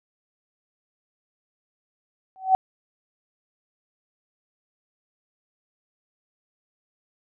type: tone with exponential growth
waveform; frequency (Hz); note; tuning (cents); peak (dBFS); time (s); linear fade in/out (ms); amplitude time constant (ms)
sine; 758; F#5; +42; -10; 2.36-2.55; 0; 41
effects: none